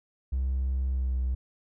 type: tone with pitch glide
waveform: triangle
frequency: 65.41 to 63.51 Hz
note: C2 to B1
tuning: 0 to +49 cents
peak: -22 dBFS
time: 0.32-1.35 s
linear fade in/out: 10 ms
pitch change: -51 cents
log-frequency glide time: 0.89-1.17 s
effects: tanh soft clip ceiling -21 dBFS